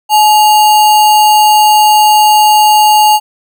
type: tone with sample-and-hold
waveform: sine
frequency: 850 Hz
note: G#5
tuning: 40 cents sharp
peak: -3 dBFS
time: 0.09-3.2 s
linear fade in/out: 50 ms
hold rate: 3675 Hz
effects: none